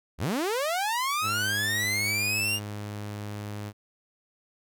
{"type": "linear sweep", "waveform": "sawtooth", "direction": "up", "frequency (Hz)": [51.5, 2853], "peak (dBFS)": -22, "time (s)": [0.18, 2.6], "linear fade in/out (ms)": 50}
{"type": "tone", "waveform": "sawtooth", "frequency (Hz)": 103.83, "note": "G#2", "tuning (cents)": 0, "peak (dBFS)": -30, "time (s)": [1.21, 3.73], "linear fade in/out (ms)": 50}
{"effects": []}